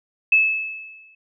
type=tone with exponential decay; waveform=sine; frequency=2606 Hz; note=E7; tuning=20 cents flat; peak=-10 dBFS; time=0.32-1.15 s; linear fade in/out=5 ms; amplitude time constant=180 ms; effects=none